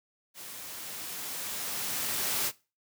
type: noise with level ramp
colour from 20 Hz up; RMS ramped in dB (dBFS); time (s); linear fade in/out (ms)
white; -44 to -29; 0.34-2.52; 50
effects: noise-tail reverb RT60 0.3 s tail -20 dB re dry + high-pass 100 Hz 12 dB/octave